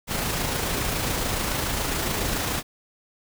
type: noise with amplitude modulation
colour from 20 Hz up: pink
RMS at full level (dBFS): -25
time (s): 0.07-2.63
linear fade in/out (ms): 50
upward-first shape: sine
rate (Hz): 27.1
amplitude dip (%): 30
effects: none